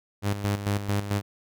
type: tone with tremolo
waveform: sawtooth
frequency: 101.4 Hz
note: G#2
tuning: 41 cents flat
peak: -19 dBFS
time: 0.22-1.22 s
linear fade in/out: 50 ms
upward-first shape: square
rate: 4.5 Hz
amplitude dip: 65%
effects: none